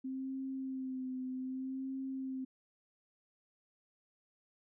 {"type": "tone with vibrato", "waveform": "sine", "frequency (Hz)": 261.6, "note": "C4", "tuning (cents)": 0, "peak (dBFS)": -37, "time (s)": [0.04, 2.45], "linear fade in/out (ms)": 10, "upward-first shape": "sine", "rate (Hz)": 0.64, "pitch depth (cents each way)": 31, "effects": []}